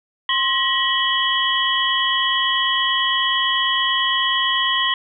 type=tone cluster; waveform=sine; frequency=1058 / 1913 / 3004 / 3287 Hz; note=C6 / A#6 / F#7 / G#7; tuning=+19 / +44 / +26 / -19 cents; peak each=-22 dBFS; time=0.29-4.94 s; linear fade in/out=2 ms; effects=none